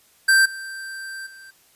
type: tone with level steps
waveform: square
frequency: 1568 Hz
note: G6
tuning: in tune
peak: -13 / -32 / -42 dBFS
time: 0.28-1.51 s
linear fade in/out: 10 ms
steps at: 0.45 / 1.26 s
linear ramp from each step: 10 ms
effects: white hiss -57 dBFS RMS until 1.75 s + resampled to 32000 Hz